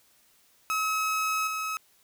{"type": "tone with level steps", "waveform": "30% pulse", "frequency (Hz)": 1283, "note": "E6", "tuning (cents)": -47, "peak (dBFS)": [-23, -27], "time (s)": [0.7, 1.77], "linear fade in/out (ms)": 0, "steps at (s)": 1.47, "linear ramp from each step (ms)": 2, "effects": ["white hiss -63 dBFS RMS until 2.03 s"]}